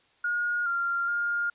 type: tone with pitch steps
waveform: sine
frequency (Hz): 1434 / 1388 / 1412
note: F6 / F6 / F6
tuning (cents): +45 / -11 / +19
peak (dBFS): -25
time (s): 0.24-1.5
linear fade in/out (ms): 5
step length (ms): 420
effects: white hiss -64 dBFS RMS until 1.54 s + resampled to 8000 Hz